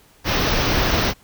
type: band-stop noise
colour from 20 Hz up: pink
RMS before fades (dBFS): -19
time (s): 0.24-1.14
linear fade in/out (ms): 50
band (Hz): 6100 to 15000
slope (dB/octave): 96
effects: pink hiss -53 dBFS RMS until 1.23 s